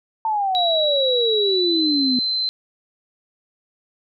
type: exponential sweep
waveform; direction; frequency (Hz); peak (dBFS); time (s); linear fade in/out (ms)
sine; down; 901 to 245.8; -18; 0.25-2.19; 2
type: tone with pitch glide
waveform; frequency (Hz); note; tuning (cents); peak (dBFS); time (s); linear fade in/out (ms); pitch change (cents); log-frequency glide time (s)
sine; 3892 to 4078; B7 to C8; -26 to -45; -19; 0.55-2.49; 0; +81; 1.4-1.92
effects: none